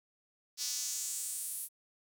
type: tone with high-pass filter sweep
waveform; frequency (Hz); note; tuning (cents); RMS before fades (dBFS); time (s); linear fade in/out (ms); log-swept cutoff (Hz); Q
square; 133.9; C3; +40; -38; 0.57-1.69; 50; 5200 to 11000; 2.8
effects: none